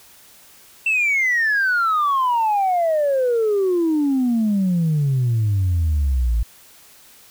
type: exponential sweep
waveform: sine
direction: down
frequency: 2700 to 53.7 Hz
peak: -14 dBFS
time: 0.86-6.43 s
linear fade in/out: 5 ms
effects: tanh soft clip ceiling -13 dBFS + white hiss -48 dBFS RMS until 7.3 s